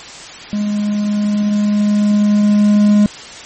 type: tone with level ramp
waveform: triangle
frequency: 207.7 Hz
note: G#3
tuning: in tune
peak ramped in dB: -13 to -4 dBFS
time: 0.53-3.06 s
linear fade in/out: 0 ms
effects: white hiss -32 dBFS RMS until 3.45 s + MP3 32 kbps